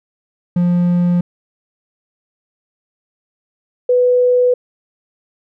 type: tone pair in turn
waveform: triangle / sine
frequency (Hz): 175.8 / 495.7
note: F3 / B4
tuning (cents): +12 / +6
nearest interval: octave + tritone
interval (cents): 1794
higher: second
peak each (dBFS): -9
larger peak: neither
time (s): 0.56-1.21 / 3.89-4.54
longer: neither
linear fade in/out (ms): 5
effects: none